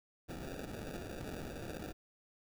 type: noise with sample-and-hold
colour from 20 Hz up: blue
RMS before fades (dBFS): -44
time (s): 0.28-1.93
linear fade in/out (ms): 20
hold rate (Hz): 1050
effects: none